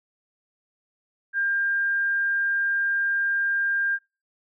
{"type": "tone", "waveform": "sine", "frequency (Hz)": 1600, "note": "G6", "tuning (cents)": 35, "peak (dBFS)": -21, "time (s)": [1.33, 3.99], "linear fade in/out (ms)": 50, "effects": ["noise-tail reverb RT60 0.3 s tail -26 dB re dry"]}